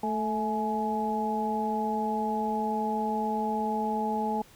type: harmonic tone with a mistuned harmonic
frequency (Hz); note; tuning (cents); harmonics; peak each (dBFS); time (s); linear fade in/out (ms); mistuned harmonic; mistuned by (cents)
219; A3; -8; 1 / 2 / 3 / 4; -31 / -34 / -38 / -29; 0.03-4.42; 5; 4; -64
effects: pink hiss -55 dBFS RMS until 4.55 s